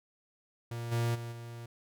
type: tone with level steps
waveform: 45% pulse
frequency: 117.5 Hz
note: A#2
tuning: 14 cents sharp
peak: -36 / -28 / -38 / -42 dBFS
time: 0.71-1.66 s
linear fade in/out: 5 ms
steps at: 0.91 / 1.14 / 1.31 s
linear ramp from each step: 20 ms
effects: none